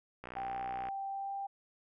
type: click train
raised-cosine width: 0.5 ms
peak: -29 dBFS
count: 41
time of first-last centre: 0.24-0.886 s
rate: 61.9 Hz
type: tone with pitch glide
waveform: sine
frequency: 784 to 790.8 Hz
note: G5 to G5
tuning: 0 to +15 cents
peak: -36 dBFS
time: 0.36-1.47 s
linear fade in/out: 10 ms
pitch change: +15 cents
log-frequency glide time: 1.09-1.33 s
effects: none